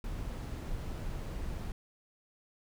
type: noise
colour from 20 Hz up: brown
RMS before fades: -38 dBFS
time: 0.04-1.72 s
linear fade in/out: 2 ms
effects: none